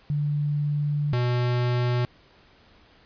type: tone pair in turn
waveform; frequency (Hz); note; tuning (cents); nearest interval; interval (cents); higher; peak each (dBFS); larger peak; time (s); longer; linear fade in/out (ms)
sine / square; 146.83 / 122.59; D3 / B2; 0 / -12; minor third; 312; first; -22; neither; 0.1-1.13 / 1.13-2.05; first; 0
effects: pink hiss -56 dBFS RMS until 3.05 s + resampled to 11025 Hz